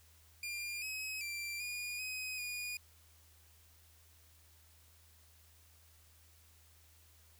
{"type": "tone with pitch steps", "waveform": "sawtooth", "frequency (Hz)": [2401, 2549, 2357, 2439, 2520, 2449], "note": ["D7", "D#7", "D7", "D#7", "D#7", "D#7"], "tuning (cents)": [38, 41, 6, -35, 21, -28], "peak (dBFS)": -36, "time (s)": [0.43, 2.77], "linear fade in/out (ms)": 2, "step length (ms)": 390, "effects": ["added 80 Hz sine -64 dBFS peak until 7.39 s", "white hiss -66 dBFS RMS until 7.39 s"]}